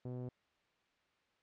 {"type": "tone with low-pass filter", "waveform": "sawtooth", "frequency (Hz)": 124.9, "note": "B2", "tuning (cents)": 20, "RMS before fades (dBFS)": -43, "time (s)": [0.05, 0.29], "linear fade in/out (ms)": 5, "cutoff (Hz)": 490, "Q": 1.2, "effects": ["white hiss -75 dBFS RMS until 1.42 s", "low-pass 3000 Hz 12 dB/octave"]}